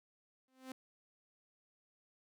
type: tone with exponential growth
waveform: sawtooth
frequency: 260.3 Hz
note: C4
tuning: 9 cents flat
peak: -38 dBFS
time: 0.48-0.72 s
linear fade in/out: 2 ms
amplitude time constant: 52 ms
effects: none